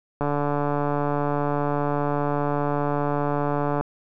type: click train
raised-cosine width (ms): 1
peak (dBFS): -11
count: 523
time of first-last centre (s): 0.21-3.81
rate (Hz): 145
effects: none